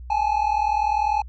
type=tone pair together; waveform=triangle; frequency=825.9 / 866 Hz; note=G#5 / A5; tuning=-10 / -28 cents; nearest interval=minor second; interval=82 cents; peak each=-20 dBFS; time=0.1-1.22 s; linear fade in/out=5 ms; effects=added 61 Hz sine -35 dBFS peak until 1.28 s + resampled to 16000 Hz